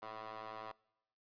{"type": "ring-modulated tone", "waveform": "15% pulse", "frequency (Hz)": 110, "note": "A2", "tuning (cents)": 0, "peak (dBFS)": -36, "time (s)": [0.02, 0.72], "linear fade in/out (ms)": 5, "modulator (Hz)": 875, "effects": ["noise-tail reverb RT60 0.9 s tail -24 dB re dry", "resampled to 11025 Hz"]}